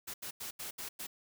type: noise bursts at uneven times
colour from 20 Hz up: white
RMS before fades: -42 dBFS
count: 6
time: 0.07-0.14 / 0.22-0.31 / 0.4-0.51 / 0.59-0.71 / 0.78-0.89 / 0.99-1.07 s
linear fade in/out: 10 ms
effects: none

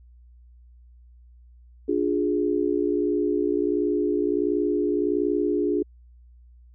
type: chord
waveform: sine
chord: D diminished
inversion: none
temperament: equal with one note detuned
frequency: 293.7 / 353.9 / 415.3 Hz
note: D4 / F4 / Ab4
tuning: 0 / +23 / 0 cents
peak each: -25 dBFS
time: 1.88-5.83 s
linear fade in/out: 10 ms
effects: added 60 Hz sine -48 dBFS peak until 6.74 s

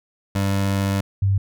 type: tone pair in turn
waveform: 25% pulse / sine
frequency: 98.4 / 98.01 Hz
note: G2 / G2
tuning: +7 / 0 cents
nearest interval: unison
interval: 7 cents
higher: first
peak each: -15 dBFS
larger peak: neither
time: 0.35-1.01 / 1.22-1.38 s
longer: first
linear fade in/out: 5 ms
effects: none

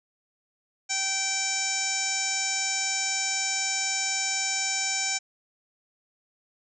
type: harmonic tone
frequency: 776 Hz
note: G5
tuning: 18 cents flat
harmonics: 1 / 2 / 3 / 4 / 5 / 6 / 7 / 8 / 9 / 10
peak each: -37 / -38 / -32 / -42 / -39 / -41 / -32 / -34 / -30 / -41 dBFS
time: 0.89-5.19 s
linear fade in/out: 20 ms
effects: none

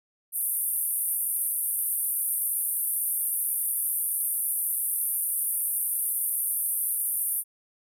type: band-pass noise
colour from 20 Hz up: white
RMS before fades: -28 dBFS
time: 0.32-7.44 s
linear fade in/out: 50 ms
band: 9100 to 14000 Hz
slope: 96 dB/octave
effects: none

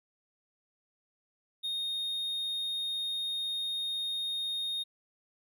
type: tone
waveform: triangle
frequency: 3702 Hz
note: A#7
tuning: 13 cents flat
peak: -30 dBFS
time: 1.63-4.84 s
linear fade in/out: 20 ms
effects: none

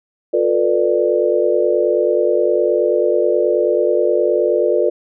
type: chord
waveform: sine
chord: B half-diminished seventh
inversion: second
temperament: just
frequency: 355.6 / 444.5 / 493.9 / 592.7 Hz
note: F4 / A4 / B4 / D5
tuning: +31 / +18 / 0 / +16 cents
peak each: -18 dBFS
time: 0.33-4.9 s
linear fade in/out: 10 ms
effects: none

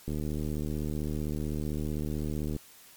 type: click train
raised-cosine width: 3 ms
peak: -21 dBFS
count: 189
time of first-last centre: 0.08-2.563 s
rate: 75.7 Hz
effects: white hiss -54 dBFS RMS until 2.96 s + MP3 96 kbps

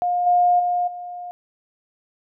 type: tone with level steps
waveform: sine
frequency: 711 Hz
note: F5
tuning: 31 cents sharp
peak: -18 / -13 / -18 / -30 dBFS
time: 0.02-1.31 s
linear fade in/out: 0 ms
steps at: 0.26 / 0.59 / 0.87 s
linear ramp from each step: 10 ms
effects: none

